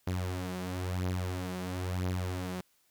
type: beating tone pair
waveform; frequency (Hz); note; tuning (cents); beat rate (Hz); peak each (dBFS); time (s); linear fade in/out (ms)
sawtooth; 91 / 92; F#2 / F#2; -28 / -9; 1; -30 / -33; 0.07-2.61; 5
effects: white hiss -70 dBFS RMS until 2.9 s